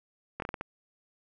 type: slowing click train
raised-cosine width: 0.5 ms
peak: -19 dBFS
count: 6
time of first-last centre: 0.4-0.611 s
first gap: 22 ms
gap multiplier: 1.33
effects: none